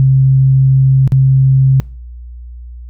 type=tone with dropouts; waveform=sine; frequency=133.4 Hz; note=C3; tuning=34 cents sharp; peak=-5 dBFS; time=0-1.8 s; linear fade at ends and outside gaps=0 ms; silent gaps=1.076-1.121 s; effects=noise-tail reverb RT60 0.4 s tail -24 dB re dry + added 60 Hz sine -27 dBFS peak until 2.89 s